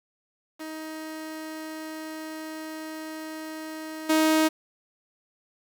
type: tone with level steps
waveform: sawtooth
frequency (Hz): 314.6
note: D#4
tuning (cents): +19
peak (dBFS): -31 / -15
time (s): 0.59-4.49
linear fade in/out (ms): 20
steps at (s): 4.09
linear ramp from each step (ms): 10
effects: 8-bit